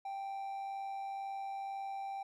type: tone with amplitude modulation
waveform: triangle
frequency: 784 Hz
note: G5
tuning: in tune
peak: -35 dBFS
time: 0.05-2.23 s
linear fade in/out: 5 ms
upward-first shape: sine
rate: 102 Hz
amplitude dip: 35%
effects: none